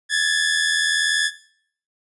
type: tone pair together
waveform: sawtooth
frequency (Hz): 1676 / 1756.6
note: G#6 / A6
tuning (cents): +15 / -3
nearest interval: minor second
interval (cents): 82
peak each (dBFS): -17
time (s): 0.09-1.31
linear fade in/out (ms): 50
effects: noise-tail reverb RT60 0.6 s tail -17 dB re dry + resampled to 24000 Hz